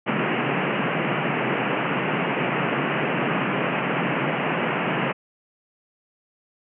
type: band-pass noise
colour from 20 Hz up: pink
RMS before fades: -24 dBFS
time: 0.06-5.13 s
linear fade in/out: 20 ms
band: 130 to 2900 Hz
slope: 96 dB/octave
effects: none